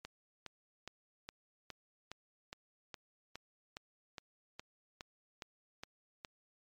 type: click train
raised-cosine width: 0.2 ms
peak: -27 dBFS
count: 16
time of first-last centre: 0.05-6.248 s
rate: 2.42 Hz
effects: MP3 96 kbps